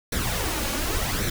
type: noise with flanger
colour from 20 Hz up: pink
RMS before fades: -26 dBFS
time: 0.12-1.3 s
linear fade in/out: 5 ms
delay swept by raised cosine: 0.51 to 3.61 ms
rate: 0.89 Hz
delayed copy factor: +0.6
effects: none